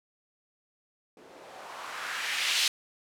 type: noise with low-pass filter sweep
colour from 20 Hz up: violet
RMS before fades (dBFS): -33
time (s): 1.17-2.68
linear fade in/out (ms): 2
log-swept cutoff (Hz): 370 to 3700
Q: 1.6
effects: none